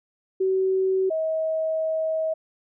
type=tone pair in turn; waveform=sine; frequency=379.2 / 637.7 Hz; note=F#4 / D#5; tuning=+43 / +42 cents; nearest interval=major sixth; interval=899 cents; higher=second; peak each=-19 / -22 dBFS; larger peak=first; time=0.4-1.1 / 1.1-2.34 s; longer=second; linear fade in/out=10 ms; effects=none